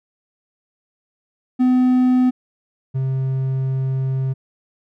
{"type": "tone pair in turn", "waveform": "triangle", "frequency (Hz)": [252.9, 132.55], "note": ["B3", "C3"], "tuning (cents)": [41, 23], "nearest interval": "major seventh", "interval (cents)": 1118, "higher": "first", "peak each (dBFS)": [-10, -16], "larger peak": "first", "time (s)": [[1.59, 2.31], [2.94, 4.34]], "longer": "second", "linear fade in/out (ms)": 20, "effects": []}